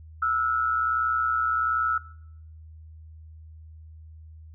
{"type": "tone pair together", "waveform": "sine", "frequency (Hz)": [1315, 1436.3], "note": ["E6", "F6"], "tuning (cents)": [-5, 48], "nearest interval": "major second", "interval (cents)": 153, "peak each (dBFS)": [-22, -28], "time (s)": [0.22, 1.98], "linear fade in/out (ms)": 5, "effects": ["noise-tail reverb RT60 0.7 s tail -20 dB re dry", "added 79 Hz sine -43 dBFS peak until 4.54 s"]}